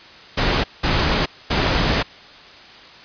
pink noise bursts at uneven times, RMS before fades -18 dBFS, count 3, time 0.37-0.64 / 0.83-1.26 / 1.5-2.03 s, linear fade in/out 10 ms, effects white hiss -42 dBFS RMS until 3.04 s + resampled to 11025 Hz

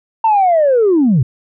sine linear sweep, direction down, 913 to 110 Hz, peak -7 dBFS, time 0.24-1.23 s, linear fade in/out 5 ms, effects tanh soft clip ceiling -5 dBFS

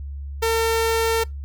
sawtooth tone, 453.1 Hz, A#4, 49 cents flat, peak -14 dBFS, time 0.42-1.24 s, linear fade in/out 10 ms, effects noise-tail reverb RT60 0.2 s tail -24 dB re dry + added 70 Hz sine -29 dBFS peak until 1.44 s

